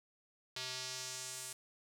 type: tone with band-pass filter sweep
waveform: square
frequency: 128.4 Hz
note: C3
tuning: 32 cents flat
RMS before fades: -44 dBFS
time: 0.56-1.53 s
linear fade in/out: 5 ms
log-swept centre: 4200 to 8900 Hz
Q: 1.7
effects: 11-bit